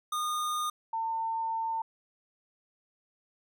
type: tone pair in turn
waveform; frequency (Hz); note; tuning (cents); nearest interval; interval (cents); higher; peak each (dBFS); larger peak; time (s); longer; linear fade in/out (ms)
square / sine; 1223 / 901.7; D#6 / A5; -30 / +42; perfect fourth; 528; first; -30 / -29; second; 0.12-0.7 / 0.93-1.82; second; 5
effects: none